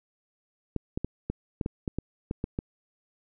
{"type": "clicks", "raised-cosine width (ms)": 3, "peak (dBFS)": -16, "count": 11, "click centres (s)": [0.763, 0.975, 1.046, 1.3, 1.612, 1.661, 1.878, 1.986, 2.311, 2.441, 2.589], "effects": []}